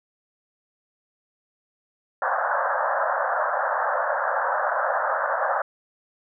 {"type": "band-pass noise", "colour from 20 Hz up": "pink", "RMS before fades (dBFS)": -24, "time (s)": [2.22, 5.62], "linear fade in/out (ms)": 2, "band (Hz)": [530, 1700], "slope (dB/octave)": 96, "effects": []}